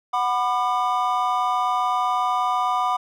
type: tone cluster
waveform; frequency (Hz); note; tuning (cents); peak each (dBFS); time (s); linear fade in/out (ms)
triangle; 740 / 993 / 1204; F#5 / B5 / D6; 0 / +9 / +43; -22; 0.13-2.97; 10
effects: none